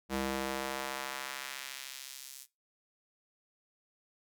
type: tone with high-pass filter sweep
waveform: square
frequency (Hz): 66.9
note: C2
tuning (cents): +39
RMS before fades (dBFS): -39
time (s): 0.09-2.47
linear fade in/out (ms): 50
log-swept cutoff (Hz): 210 to 7300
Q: 0.77
effects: noise-tail reverb RT60 0.2 s tail -17 dB re dry